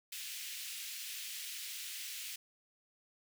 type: high-pass noise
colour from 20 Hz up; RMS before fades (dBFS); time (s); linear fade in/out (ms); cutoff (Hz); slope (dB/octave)
pink; -44; 0.12-2.36; 5; 2300; 24
effects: none